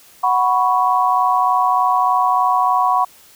sine chord, F# suspended fourth, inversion none, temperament just, 740 / 986.7 / 1110 Hz, F#5 / B5 / C#6, 0 / -2 / +2 cents, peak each -17 dBFS, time 0.23-3.05 s, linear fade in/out 10 ms, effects white hiss -47 dBFS RMS until 3.35 s

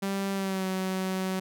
sawtooth tone with pitch glide, 196 to 188.12 Hz, G3 to F#3, 0 to +29 cents, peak -24 dBFS, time 0.02-1.4 s, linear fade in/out 10 ms, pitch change -71 cents, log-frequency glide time 0.33-0.66 s, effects none

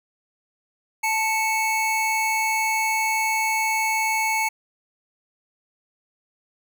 square tone pair together, 879.8 / 2217 Hz, A5 / C#7, 0 / 0 cents, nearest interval octave + major third, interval 1600 cents, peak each -24 dBFS, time 1.03-4.49 s, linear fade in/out 10 ms, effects none

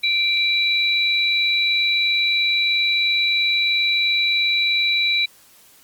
sine tone pair together, 2349 / 3928 Hz, D7 / B7, 0 / -10 cents, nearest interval major sixth, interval 890 cents, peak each -19 dBFS, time 0.03-5.26 s, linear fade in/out 10 ms, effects white hiss -51 dBFS RMS until 5.83 s + Opus 32 kbps

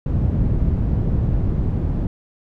white low-pass noise, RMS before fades -19 dBFS, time 0.06-2.07 s, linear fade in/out 2 ms, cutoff 120 Hz, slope 12 dB/octave, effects none

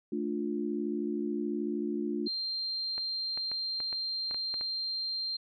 sine chord, D minor, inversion second, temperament just, 220.2 / 293.7 / 352.4 Hz, A3 / D4 / F4, +2 / 0 / +16 cents, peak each -34 dBFS, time 0.12-2.28 s, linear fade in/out 5 ms
sine tone, 4172 Hz, C8, 6 cents flat, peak -31 dBFS, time 2.26-5.37 s, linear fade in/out 10 ms
clicks, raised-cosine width 0.5 ms, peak -29 dBFS, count 9, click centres 2.98 / 3.375 / 3.516 / 3.803 / 3.928 / 4.311 / 4.345 / 4.541 / 4.611 s
effects MP3 64 kbps

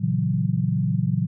sine chord, F# dominant seventh, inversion first, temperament equal, 116.54 / 138.59 / 164.81 / 185 Hz, A#2 / C#3 / E3 / F#3, 0 / 0 / 0 / 0 cents, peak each -25 dBFS, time 0-1.27 s, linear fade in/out 20 ms, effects none

